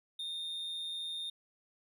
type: tone with amplitude modulation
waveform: triangle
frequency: 3656 Hz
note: A#7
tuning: 34 cents flat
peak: -34 dBFS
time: 0.19-1.3 s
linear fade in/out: 5 ms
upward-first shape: sine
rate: 163 Hz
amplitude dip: 35%
effects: none